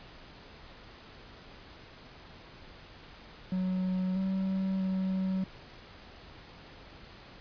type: tone with pitch steps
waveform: triangle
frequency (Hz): 185.3 / 190.7 / 188.7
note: F#3 / G3 / F#3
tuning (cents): +3 / -47 / +34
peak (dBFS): -26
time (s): 3.52-5.44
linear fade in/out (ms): 2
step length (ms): 640
effects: pink hiss -51 dBFS RMS until 7.4 s + resampled to 11025 Hz